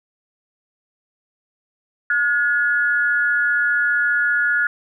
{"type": "tone pair together", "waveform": "sine", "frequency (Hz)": [1438, 1703], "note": ["F#6", "G#6"], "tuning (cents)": [-50, 43], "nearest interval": "minor third", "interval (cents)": 293, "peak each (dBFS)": [-17, -20], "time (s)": [2.1, 4.67], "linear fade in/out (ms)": 2, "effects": []}